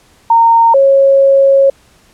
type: tone pair in turn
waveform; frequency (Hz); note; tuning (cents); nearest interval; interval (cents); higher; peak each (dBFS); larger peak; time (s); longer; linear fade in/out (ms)
sine; 920 / 547; A#5 / C#5; -23 / -23; major sixth; 900; first; -4; neither; 0.3-0.74 / 0.74-1.7; second; 5
effects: pink hiss -48 dBFS RMS until 2.13 s + low-pass 11000 Hz 12 dB/octave